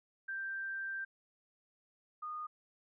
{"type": "tone pair in turn", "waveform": "sine", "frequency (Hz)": [1573, 1228.3], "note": ["G6", "D#6"], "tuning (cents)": [6, -23], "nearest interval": "major third", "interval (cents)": 429, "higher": "first", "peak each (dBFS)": [-37, -39], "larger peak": "first", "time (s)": [[0.28, 1.05], [2.22, 2.47]], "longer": "first", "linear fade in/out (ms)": 10, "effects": []}